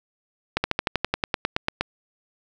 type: slowing click train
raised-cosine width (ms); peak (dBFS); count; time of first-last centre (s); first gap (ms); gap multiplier
0.3; -5; 14; 0.57-1.81; 70; 1.05
effects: none